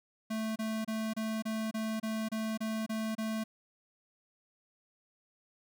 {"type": "tone bursts", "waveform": "square", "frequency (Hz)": 220, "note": "A3", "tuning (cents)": 0, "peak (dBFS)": -33, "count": 11, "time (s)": [0.3, 3.44], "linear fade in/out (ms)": 10, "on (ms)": 260, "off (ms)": 28, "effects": []}